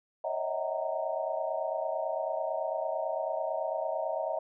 sine tone cluster, 551 / 626 / 655 / 753 / 927 Hz, C#5 / D#5 / E5 / F#5 / A#5, -11 / +10 / -11 / +30 / -10 cents, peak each -37 / -34 / -35 / -38 / -39 dBFS, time 0.24-4.39 s, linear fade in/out 5 ms, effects none

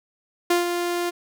sawtooth tone with ADSR envelope, 349.2 Hz, F4, in tune, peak -12 dBFS, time 0.5-1.11 s, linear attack 6 ms, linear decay 140 ms, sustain -7 dB, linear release 22 ms, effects none

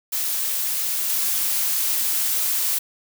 blue noise with level steps, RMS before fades -24 / -22 dBFS, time 0.12-2.79 s, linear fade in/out 10 ms, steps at 1.09 s, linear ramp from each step 10 ms, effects none

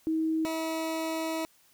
sine / 20% pulse tone pair in turn, 319.2 / 322.3 Hz, D#4 / E4, +44 / -39 cents, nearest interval unison, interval 17 cents, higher second, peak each -25 dBFS, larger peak neither, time 0.07-0.45 / 0.45-1.45 s, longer second, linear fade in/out 0 ms, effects white hiss -63 dBFS RMS until 1.73 s

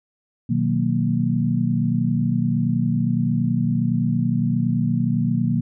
sine chord, B major seventh, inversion none, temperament equal, 123.47 / 155.56 / 185 / 233.1 Hz, B2 / D#3 / F#3 / A#3, 0 / 0 / 0 / 0 cents, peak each -23 / -24 / -24 / -22 dBFS, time 0.49-5.61 s, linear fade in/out 10 ms, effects none

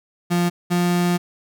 35% pulse tone pair in turn, 174.61 / 175.93 Hz, F3 / F3, 0 / +13 cents, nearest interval unison, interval 13 cents, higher second, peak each -15 dBFS, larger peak neither, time 0.3-0.5 / 0.7-1.18 s, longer second, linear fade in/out 20 ms, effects none

